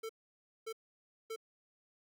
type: tone bursts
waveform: square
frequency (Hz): 445.8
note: A4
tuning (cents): +23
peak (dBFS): -40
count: 3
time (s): 0.03-1.362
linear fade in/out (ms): 10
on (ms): 64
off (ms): 570
effects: none